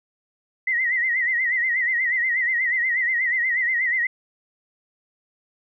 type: tone with vibrato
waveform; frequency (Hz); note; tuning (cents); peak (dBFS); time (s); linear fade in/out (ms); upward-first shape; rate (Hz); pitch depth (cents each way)
sine; 1975.5; B6; 0; -19; 0.67-4.07; 5; sine; 8.3; 100
effects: none